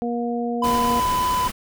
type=harmonic tone; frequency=237.5 Hz; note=A#3; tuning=33 cents sharp; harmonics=1 / 2 / 3; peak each=-24 / -27 / -29 dBFS; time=0.02-1 s; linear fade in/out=0 ms
type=tone; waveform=triangle; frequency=1001 Hz; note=B5; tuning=23 cents sharp; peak=-17 dBFS; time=0.62-1.48 s; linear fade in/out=5 ms
type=noise; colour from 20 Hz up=pink; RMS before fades=-29 dBFS; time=0.63-1.52 s; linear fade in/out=20 ms
effects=none